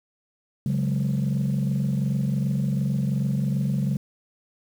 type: chord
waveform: sine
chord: C# suspended fourth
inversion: none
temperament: equal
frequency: 138.59 / 185 / 207.7 Hz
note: C#3 / F#3 / G#3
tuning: 0 / 0 / 0 cents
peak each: -22 / -26 / -26 dBFS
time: 0.66-3.97 s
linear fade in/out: 2 ms
effects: tanh soft clip ceiling -17 dBFS + 8-bit